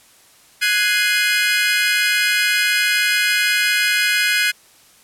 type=chord; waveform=30% pulse; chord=Ab dominant seventh; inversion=third; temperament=equal; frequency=1480 / 1661.2 / 2093 / 2489 Hz; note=Gb6 / Ab6 / C7 / Eb7; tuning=0 / 0 / 0 / 0 cents; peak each=-18 dBFS; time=0.61-4.52 s; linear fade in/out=20 ms; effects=white hiss -50 dBFS RMS until 5.03 s + low-pass 12000 Hz 12 dB/octave